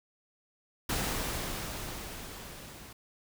pink noise with level ramp, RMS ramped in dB -31 to -49 dBFS, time 0.89-2.93 s, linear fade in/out 5 ms, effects none

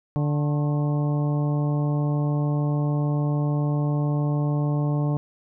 harmonic tone with a mistuned harmonic, 146.83 Hz, D3, in tune, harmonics 1 / 2 / 3 / 4 / 5 / 6 / 7, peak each -21 / -29 / -36 / -35 / -39 / -40 / -41 dBFS, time 0.16-5.17 s, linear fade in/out 0 ms, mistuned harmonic 7, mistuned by +84 cents, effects none

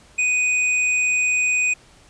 sine tone with hard clipping, 2489 Hz, D#7, in tune, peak -18 dBFS, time 0.18-1.74 s, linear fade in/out 10 ms, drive 16 dB, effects pink hiss -51 dBFS RMS until 2.09 s + resampled to 22050 Hz

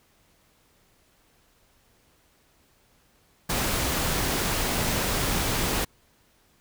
pink noise, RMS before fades -26 dBFS, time 3.49-5.85 s, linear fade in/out 10 ms, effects pink hiss -63 dBFS RMS until 6.6 s

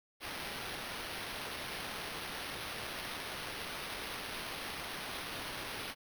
white noise with sample-and-hold, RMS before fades -42 dBFS, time 0.2-5.95 s, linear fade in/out 50 ms, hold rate 7350 Hz, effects none

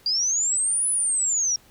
sine linear two-way sweep, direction up then down, 4703 to 10120 to 5540 Hz, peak -20 dBFS, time 0.06-1.56 s, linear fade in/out 2 ms, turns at 0.89 s, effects pink hiss -55 dBFS RMS until 1.7 s

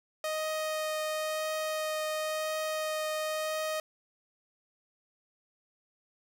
sawtooth tone with vibrato, 622.3 Hz, D#5, in tune, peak -27 dBFS, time 0.24-3.8 s, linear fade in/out 2 ms, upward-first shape triangle, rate 0.96 Hz, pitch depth 9 cents each way, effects none

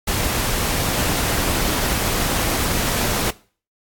pink noise, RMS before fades -21 dBFS, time 0.07-3.31 s, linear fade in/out 10 ms, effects noise-tail reverb RT60 0.4 s tail -19 dB re dry + AAC 64 kbps

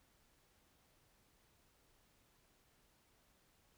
silence, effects pink hiss -73 dBFS RMS until 3.77 s

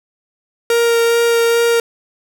45% pulse tone with vibrato, 466.2 Hz, A#4, in tune, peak -11 dBFS, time 0.7-1.8 s, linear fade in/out 2 ms, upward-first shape sine, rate 2.4 Hz, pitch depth 9 cents each way, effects none

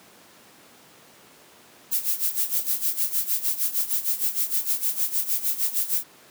violet noise with tremolo, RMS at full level -22 dBFS, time 1.91-6.04 s, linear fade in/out 20 ms, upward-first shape sine, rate 6.5 Hz, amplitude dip 80%, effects pink hiss -51 dBFS RMS until 6.3 s + high-pass 200 Hz 12 dB/octave

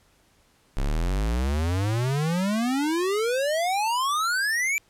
square exponential sweep, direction up, 32.21 to 2362 Hz, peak -23 dBFS, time 0.77-4.78 s, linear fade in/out 0 ms, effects pink hiss -62 dBFS RMS until 4.89 s + low-pass 12000 Hz 12 dB/octave

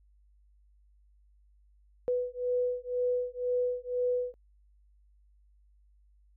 sine beating tone pair, 493.9 / 495.9 Hz, B4 / B4, 0 / +7 cents, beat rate 2 Hz, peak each -31 dBFS, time 2.08-4.34 s, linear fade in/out 0 ms, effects added 50 Hz sine -60 dBFS peak until 6.36 s

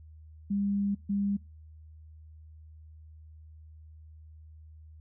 sine tone bursts at uneven times, 200.7 Hz, G3, 41 cents sharp, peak -26 dBFS, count 2, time 0.5-0.95 / 1.09-1.37 s, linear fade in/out 10 ms, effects noise-tail reverb RT60 0.3 s tail -25 dB re dry + added 78 Hz sine -48 dBFS peak until 5 s

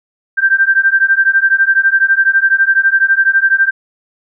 sine beating tone pair, 1568 / 1580 Hz, G6 / G6, 0 / +13 cents, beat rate 12 Hz, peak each -11 dBFS, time 0.37-3.71 s, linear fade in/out 20 ms, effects none

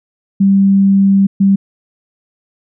sine tone bursts at uneven times, 196 Hz, G3, in tune, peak -6 dBFS, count 2, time 0.4-1.27 / 1.4-1.56 s, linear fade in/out 10 ms, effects none

